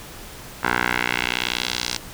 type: tone with band-pass filter sweep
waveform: 10% pulse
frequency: 60.8 Hz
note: B1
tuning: 26 cents flat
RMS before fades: -24 dBFS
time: 0.63-1.97 s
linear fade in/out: 5 ms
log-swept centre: 1400 to 5100 Hz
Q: 1.7
effects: pink hiss -39 dBFS RMS until 2.13 s